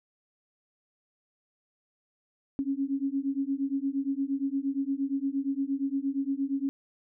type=beating tone pair; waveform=sine; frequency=270.5 / 279.1 Hz; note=C#4 / C#4; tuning=-42 / +12 cents; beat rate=8.6 Hz; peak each=-30 dBFS; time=2.59-6.69 s; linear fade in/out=0 ms; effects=none